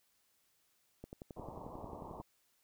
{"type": "click train", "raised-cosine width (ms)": 2, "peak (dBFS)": -33, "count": 14, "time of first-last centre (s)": [1.04, 2.201], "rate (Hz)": 11.2}
{"type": "low-pass noise", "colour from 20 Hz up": "white", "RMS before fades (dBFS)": -49, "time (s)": [1.36, 2.22], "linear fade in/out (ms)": 10, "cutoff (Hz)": 1100, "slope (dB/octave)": 96}
{"effects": ["white hiss -75 dBFS RMS until 2.63 s"]}